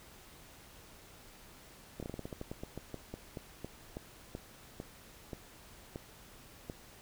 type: slowing click train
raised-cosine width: 2 ms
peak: -27 dBFS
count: 22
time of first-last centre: 2-6.699 s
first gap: 27 ms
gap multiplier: 1.18
effects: pink hiss -56 dBFS RMS until 7.01 s